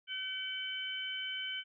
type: harmonic tone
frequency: 762 Hz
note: G5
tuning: 49 cents flat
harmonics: 2 / 3 / 4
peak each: -43 / -43 / -38 dBFS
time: 0.07-1.64 s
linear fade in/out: 50 ms
effects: none